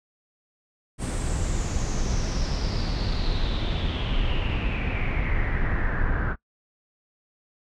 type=noise with low-pass filter sweep; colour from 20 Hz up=brown; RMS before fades=-25 dBFS; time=0.98-6.36 s; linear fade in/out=50 ms; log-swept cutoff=8800 to 1500 Hz; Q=6.2; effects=noise-tail reverb RT60 0.1 s tail -20 dB re dry